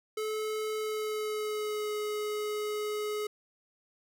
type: tone with pitch glide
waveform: square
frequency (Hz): 432.1 to 421.7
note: A4 to G#4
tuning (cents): -31 to +26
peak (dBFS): -32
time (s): 0.17-3.27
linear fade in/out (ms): 5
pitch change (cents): -43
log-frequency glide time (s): 0.77-1.94
effects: none